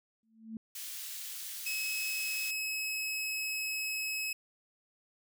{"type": "tone with exponential growth", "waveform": "sine", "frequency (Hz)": 222.6, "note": "A3", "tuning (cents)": 20, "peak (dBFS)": -35, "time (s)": [0.23, 0.57], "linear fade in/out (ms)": 2, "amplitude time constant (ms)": 73}
{"type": "high-pass noise", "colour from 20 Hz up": "white", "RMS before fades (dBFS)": -42, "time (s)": [0.75, 2.51], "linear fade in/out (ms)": 5, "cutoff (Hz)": 2400, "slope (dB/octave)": 12}
{"type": "tone", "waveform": "sawtooth", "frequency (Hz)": 2569, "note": "E7", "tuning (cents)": -45, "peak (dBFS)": -30, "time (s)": [1.66, 4.33], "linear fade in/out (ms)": 5}
{"effects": []}